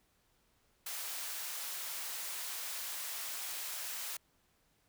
white high-pass noise, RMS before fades -41 dBFS, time 0.86-4.17 s, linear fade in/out 5 ms, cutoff 700 Hz, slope 12 dB/octave, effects pink hiss -73 dBFS RMS until 4.88 s

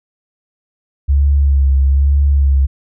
sine tone with vibrato, 69.3 Hz, C#2, in tune, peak -8 dBFS, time 1.08-2.67 s, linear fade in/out 20 ms, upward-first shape sine, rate 1.1 Hz, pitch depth 39 cents each way, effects none

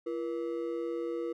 triangle ring-modulated tone, 409 Hz, G#4, 26 cents flat, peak -27 dBFS, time 0.06-1.33 s, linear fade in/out 10 ms, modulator 69 Hz, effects none

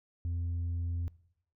sine tone, 85.6 Hz, F2, 34 cents flat, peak -28 dBFS, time 0.25-1.08 s, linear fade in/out 0 ms, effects noise-tail reverb RT60 0.7 s tail -22 dB re dry + tanh soft clip ceiling -30 dBFS

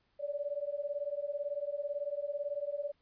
sine beating tone pair, 568 / 586 Hz, C#5 / D5, +42 / -4 cents, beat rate 18 Hz, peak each -37 / -37 dBFS, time 0.19-2.92 s, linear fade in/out 20 ms, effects pink hiss -75 dBFS RMS until 3.01 s + resampled to 11025 Hz

